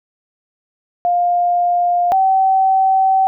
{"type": "tone pair in turn", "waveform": "sine", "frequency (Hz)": [704, 766.2], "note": ["F5", "G5"], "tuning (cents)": [14, -40], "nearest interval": "minor second", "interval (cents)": 146, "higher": "second", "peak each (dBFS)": [-12, -10], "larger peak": "second", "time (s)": [[1.05, 2.12], [2.12, 3.27]], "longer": "second", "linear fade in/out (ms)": 0, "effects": []}